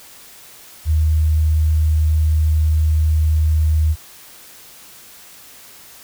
sine tone, 77.9 Hz, D#2, 3 cents sharp, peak -12 dBFS, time 0.85-3.96 s, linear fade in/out 50 ms, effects white hiss -42 dBFS RMS until 6.03 s

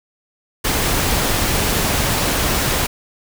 pink noise, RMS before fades -18 dBFS, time 0.64-2.87 s, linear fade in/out 10 ms, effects none

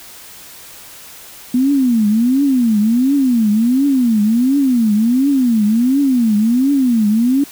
sine tone with vibrato, 242.6 Hz, B3, 31 cents flat, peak -10 dBFS, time 1.54-7.44 s, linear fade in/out 5 ms, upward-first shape triangle, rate 1.4 Hz, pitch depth 300 cents each way, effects white hiss -37 dBFS RMS until 7.51 s

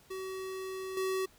square tone with level steps, 378.7 Hz, F#4, 40 cents sharp, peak -38 / -31 dBFS, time 0.1-1.26 s, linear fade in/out 10 ms, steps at 0.97 s, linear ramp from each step 2 ms, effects pink hiss -62 dBFS RMS until 1.38 s

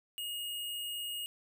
sine tone with sample-and-hold, 2867 Hz, F7, 45 cents sharp, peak -36 dBFS, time 0.18-1.26 s, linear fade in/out 0 ms, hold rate 11025 Hz, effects none

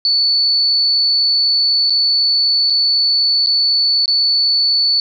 sine tone with dropouts, 4464 Hz, C#8, 11 cents sharp, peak -11 dBFS, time 0.05-5 s, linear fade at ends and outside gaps 1 ms, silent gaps 1.898-1.904 / 2.7-2.704 / 3.462-3.47 / 4.058-4.079 s, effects none

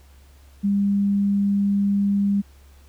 sine tone, 200.5 Hz, G3, 39 cents sharp, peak -17 dBFS, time 0.63-2.42 s, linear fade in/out 20 ms, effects added 69 Hz sine -47 dBFS peak until 2.88 s + pink hiss -57 dBFS RMS until 2.88 s

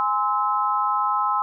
sine chord, Ab augmented, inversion none, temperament just, 830.6 / 1038.3 / 1297.8 Hz, Ab5 / C6 / E6, 0 / -14 / -27 cents, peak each -25 / -23 / -23 dBFS, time 0-1.42 s, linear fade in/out 0 ms, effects none

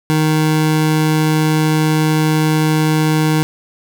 25% pulse tone, 155.56 Hz, D#3, in tune, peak -8 dBFS, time 0.1-3.43 s, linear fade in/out 0 ms, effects none

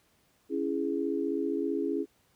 sine chord, C# minor, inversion none, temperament just, 277.2 / 332.6 / 415.8 Hz, C#4 / E4 / G#4, 0 / +16 / +2 cents, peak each -32 dBFS, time 0.49-2.06 s, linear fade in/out 50 ms, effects pink hiss -68 dBFS RMS until 2.35 s + high-pass 60 Hz 12 dB/octave

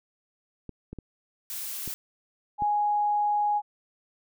clicks, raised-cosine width 3 ms, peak -25 dBFS, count 5, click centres 0.693 / 0.93 / 0.987 / 1.877 / 2.622 s
blue noise, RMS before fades -35 dBFS, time 1.5-1.94 s, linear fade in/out 0 ms
sine tone, 830.6 Hz, G#5, in tune, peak -22 dBFS, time 2.58-3.62 s, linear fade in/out 50 ms
effects none

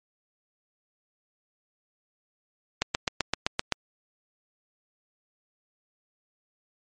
click train, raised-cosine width 0.2 ms, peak -6 dBFS, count 8, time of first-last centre 2.82-3.723 s, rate 7.75 Hz, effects MP3 48 kbps

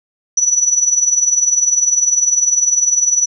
sine tone with tremolo, 5920 Hz, F#8, in tune, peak -7 dBFS, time 0.37-3.26 s, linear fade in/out 5 ms, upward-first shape triangle, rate 20 Hz, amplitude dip 80%, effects none

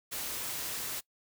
white noise, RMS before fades -37 dBFS, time 0.11-1.01 s, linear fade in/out 20 ms, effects noise-tail reverb RT60 0.1 s tail -22 dB re dry

